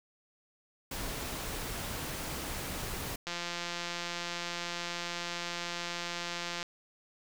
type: noise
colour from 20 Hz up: pink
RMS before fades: -38 dBFS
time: 0.91-3.16 s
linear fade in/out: 5 ms
type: click train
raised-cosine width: 0.2 ms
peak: -19 dBFS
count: 582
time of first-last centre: 3.27-6.628 s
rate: 173 Hz
effects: none